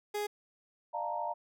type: tone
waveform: 30% pulse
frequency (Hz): 415.3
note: G#4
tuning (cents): 0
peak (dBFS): -30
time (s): 0.14-0.27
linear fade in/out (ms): 10
type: chord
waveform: sine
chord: Bb major seventh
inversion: first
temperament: equal with one note detuned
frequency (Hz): 600 / 698.5 / 880 / 932.3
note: D5 / F5 / A5 / Bb5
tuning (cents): +37 / 0 / 0 / 0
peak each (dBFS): -40 / -38 / -41 / -36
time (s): 0.93-1.34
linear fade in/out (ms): 20
effects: none